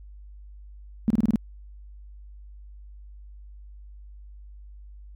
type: tone bursts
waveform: sine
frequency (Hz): 220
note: A3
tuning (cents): 0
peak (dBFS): -16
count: 6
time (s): 1.08-1.358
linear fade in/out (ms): 0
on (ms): 23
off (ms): 28
effects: added 50 Hz sine -42 dBFS peak until 5.15 s